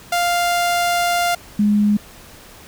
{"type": "tone pair in turn", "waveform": ["sawtooth", "sine"], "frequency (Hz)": [698.5, 207.7], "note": ["F5", "G#3"], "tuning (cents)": [0, 0], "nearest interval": "octave + major sixth", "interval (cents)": 2100, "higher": "first", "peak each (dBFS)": -12, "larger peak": "neither", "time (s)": [[0.12, 1.35], [1.59, 1.97]], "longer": "first", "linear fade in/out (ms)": 5, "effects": ["pink hiss -42 dBFS RMS until 2.67 s"]}